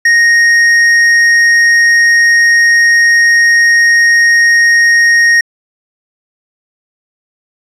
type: tone with hard clipping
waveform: sine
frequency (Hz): 1864.7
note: A#6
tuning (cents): 0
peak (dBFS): -6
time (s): 0.05-5.41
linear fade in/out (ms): 5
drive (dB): 6
effects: resampled to 32000 Hz